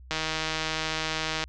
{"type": "click train", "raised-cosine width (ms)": 0.2, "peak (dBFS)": -11, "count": 211, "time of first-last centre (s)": [0.11, 1.439], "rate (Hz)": 158, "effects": ["added 63 Hz sine -45 dBFS peak until 1.48 s", "low-pass 7000 Hz 12 dB/octave"]}